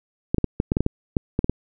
clicks, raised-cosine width 3 ms, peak -6 dBFS, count 12, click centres 0.345 / 0.383 / 0.443 / 0.601 / 0.719 / 0.769 / 0.806 / 0.864 / 1.168 / 1.391 / 1.444 / 1.496 s, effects none

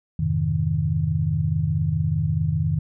sine chord, F minor seventh, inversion none, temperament equal, 87.31 / 103.83 / 130.81 / 155.56 Hz, F2 / Ab2 / C3 / Eb3, 0 / 0 / 0 / 0 cents, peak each -26 / -27 / -28 / -22 dBFS, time 0.19-2.79 s, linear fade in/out 5 ms, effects none

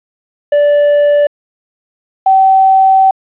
triangle / sine tone pair in turn, 583 / 767.5 Hz, D5 / G5, -13 / -37 cents, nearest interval perfect fourth, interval 476 cents, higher second, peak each -4 dBFS, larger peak neither, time 0.52-1.27 / 2.26-3.11 s, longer second, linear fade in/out 5 ms, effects resampled to 8000 Hz + 7-bit

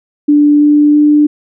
sine tone with pitch steps, 293.7 / 295.4 / 297.1 Hz, D4 / D4 / D4, 0 / +10 / +20 cents, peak -4 dBFS, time 0.28-1.27 s, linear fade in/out 10 ms, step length 330 ms, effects none

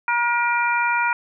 harmonic tone, 476.2 Hz, A#4, 37 cents sharp, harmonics 2 / 3 / 4 / 5, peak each -21 / -22 / -31 / -24 dBFS, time 0.08-1.13 s, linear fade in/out 2 ms, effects none

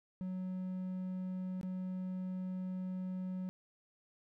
triangle tone with dropouts, 185 Hz, F#3, in tune, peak -35 dBFS, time 0.21-3.49 s, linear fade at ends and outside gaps 0 ms, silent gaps 1.612-1.631 s, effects none

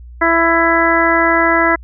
harmonic tone, 332.7 Hz, E4, 16 cents sharp, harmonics 1 / 2 / 3 / 4 / 5 / 6, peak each -17 / -17 / -17 / -17 / -17 / -17 dBFS, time 0.21-1.76 s, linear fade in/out 10 ms, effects added 60 Hz sine -32 dBFS peak until 1.83 s

